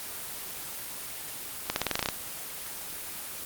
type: accelerating click train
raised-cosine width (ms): 0.2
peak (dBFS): -8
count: 10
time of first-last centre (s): 1.7-2.088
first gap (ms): 61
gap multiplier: 0.91
effects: white hiss -38 dBFS RMS until 3.45 s + Opus 24 kbps